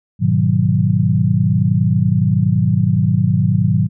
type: chord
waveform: sine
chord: G# minor seventh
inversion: none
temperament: equal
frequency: 103.83 / 123.47 / 155.56 / 185 Hz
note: G#2 / B2 / D#3 / F#3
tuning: 0 / 0 / 0 / 0 cents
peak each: -17 dBFS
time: 0.19-3.89 s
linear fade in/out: 50 ms
effects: none